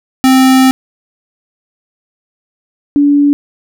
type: tone pair in turn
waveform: square / sine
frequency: 261.6 / 287.4 Hz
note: C4 / D4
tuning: 0 / -37 cents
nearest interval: major second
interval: 163 cents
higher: second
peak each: -5 dBFS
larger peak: neither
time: 0.24-0.71 / 2.96-3.33 s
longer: first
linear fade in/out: 0 ms
effects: none